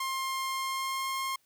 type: tone with pitch glide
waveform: sawtooth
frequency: 1061 to 1068.4 Hz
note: C6 to C6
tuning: +24 to +36 cents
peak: -27 dBFS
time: 0-1.36 s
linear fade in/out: 5 ms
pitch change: +12 cents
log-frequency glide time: 0.5-1.1 s
effects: white hiss -70 dBFS RMS until 1.45 s